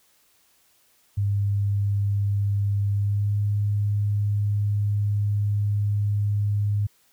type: tone with pitch glide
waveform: sine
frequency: 100.9 to 102.9 Hz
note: G#2 to G#2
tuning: -49 to -16 cents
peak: -20 dBFS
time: 1.17-6.87 s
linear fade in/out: 10 ms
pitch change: +33 cents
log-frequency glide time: 2.92-3.38 s
effects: white hiss -62 dBFS RMS until 7.12 s